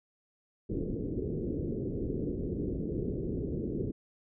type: low-pass noise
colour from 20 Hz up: white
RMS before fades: -34 dBFS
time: 0.69-3.92 s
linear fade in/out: 10 ms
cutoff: 440 Hz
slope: 48 dB/octave
effects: none